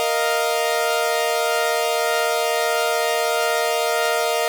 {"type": "chord", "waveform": "sawtooth", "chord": "Bb suspended fourth", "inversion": "none", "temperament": "equal", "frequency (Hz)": [466.2, 622.3, 698.5], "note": ["Bb4", "Eb5", "F5"], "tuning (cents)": [0, 0, 0], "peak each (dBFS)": -19, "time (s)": [0, 4.48], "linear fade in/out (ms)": 0, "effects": []}